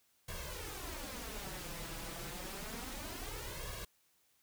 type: noise with flanger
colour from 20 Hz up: pink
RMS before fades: -44 dBFS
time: 0.28-3.85 s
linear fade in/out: 5 ms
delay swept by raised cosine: 1.8 to 6.1 ms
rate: 0.29 Hz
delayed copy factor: +0.8
effects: white hiss -73 dBFS RMS until 4.42 s